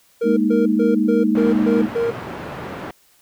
triangle tone bursts, 466.2 Hz, A#4, in tune, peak -15 dBFS, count 7, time 0.21-2.11 s, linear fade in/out 10 ms, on 160 ms, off 130 ms
sine chord, Ab suspended second, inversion none, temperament equal, 207.7 / 233.1 / 311.1 Hz, Ab3 / Bb3 / Eb4, 0 / 0 / 0 cents, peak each -19 dBFS, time 0.23-1.89 s, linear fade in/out 50 ms
pink band-pass noise, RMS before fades -31 dBFS, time 1.35-2.91 s, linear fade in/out 2 ms, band 130 to 1700 Hz, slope 12 dB/octave
effects white hiss -56 dBFS RMS until 3.21 s

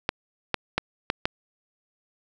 clicks, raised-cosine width 0.3 ms, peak -6 dBFS, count 5, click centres 0.091 / 0.543 / 0.78 / 1.101 / 1.255 s, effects none

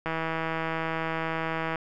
click train, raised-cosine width 0.5 ms, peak -15 dBFS, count 276, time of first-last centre 0.06-1.758 s, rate 162 Hz, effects none

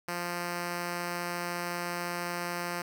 5% pulse tone, 174.61 Hz, F3, in tune, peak -21 dBFS, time 0.08-2.82 s, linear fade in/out 5 ms, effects none

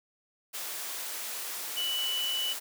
sine tone in noise, 2967 Hz, F#7, 4 cents sharp, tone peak -29 dBFS, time 1.76-2.54 s, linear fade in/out 20 ms, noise white, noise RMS -37 dBFS, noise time 0.53-2.6 s, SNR +5 dB, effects high-pass 400 Hz 12 dB/octave

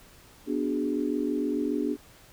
sine chord, G# half-diminished seventh, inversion first, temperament equal, 246.9 / 293.7 / 370 / 415.3 Hz, B3 / D4 / F#4 / G#4, 0 / 0 / 0 / 0 cents, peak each -31 / -28 / -34 / -33 dBFS, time 0.46-1.97 s, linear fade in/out 50 ms, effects pink hiss -54 dBFS RMS until 2.32 s

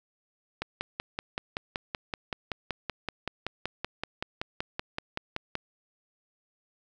click train, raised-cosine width 0.3 ms, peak -15 dBFS, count 27, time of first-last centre 0.62-5.554 s, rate 5.27 Hz, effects none

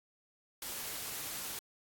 white noise, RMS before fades -41 dBFS, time 0.62-1.59 s, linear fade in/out 2 ms, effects AAC 64 kbps

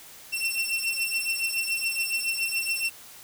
sawtooth beating tone pair, 2702 / 2709.1 Hz, E7 / E7, +42 / +47 cents, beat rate 7.1 Hz, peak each -25 / -26 dBFS, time 0.32-2.9 s, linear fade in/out 20 ms, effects white hiss -47 dBFS RMS until 3.23 s

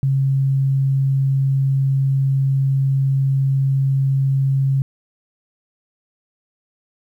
sine tone, 135.7 Hz, C#3, 36 cents flat, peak -14 dBFS, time 0.03-4.82 s, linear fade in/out 0 ms, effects 9-bit

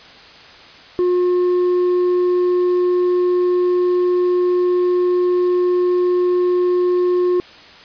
sine tone with tanh clipping, 358.5 Hz, F4, 45 cents sharp, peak -14 dBFS, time 0.99-7.4 s, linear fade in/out 0 ms, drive 4 dB, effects white hiss -41 dBFS RMS until 7.84 s + resampled to 11025 Hz

